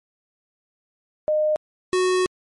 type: tone pair in turn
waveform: sine / square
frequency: 612 / 368.3 Hz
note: D#5 / F#4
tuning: -29 / -8 cents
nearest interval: major sixth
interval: 879 cents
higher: first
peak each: -17 / -18 dBFS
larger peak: first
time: 1.28-1.56 / 1.93-2.26 s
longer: second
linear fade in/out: 0 ms
effects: MP3 48 kbps